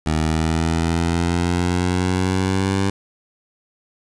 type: exponential sweep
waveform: 15% pulse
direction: up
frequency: 77.78 to 98 Hz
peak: -11 dBFS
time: 0.06-2.9 s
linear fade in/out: 5 ms
effects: resampled to 22050 Hz + 7-bit